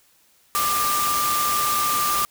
sine tone in noise, 1189 Hz, D6, 21 cents sharp, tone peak -21 dBFS, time 0.55-2.25 s, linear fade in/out 0 ms, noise white, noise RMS -25 dBFS, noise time 0.55-2.25 s, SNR +1 dB, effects white hiss -59 dBFS RMS until 2.3 s

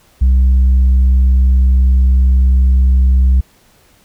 sine tone with tanh clipping, 64.3 Hz, C2, 30 cents flat, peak -7 dBFS, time 0.21-3.41 s, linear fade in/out 10 ms, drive 2 dB, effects pink hiss -50 dBFS RMS until 4.04 s

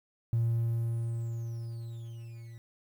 triangle tone with level ramp, 115.8 Hz, A#2, 11 cents flat, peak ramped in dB -21 to -42 dBFS, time 0.33-2.58 s, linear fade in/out 0 ms, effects tanh soft clip ceiling -21 dBFS + 10-bit

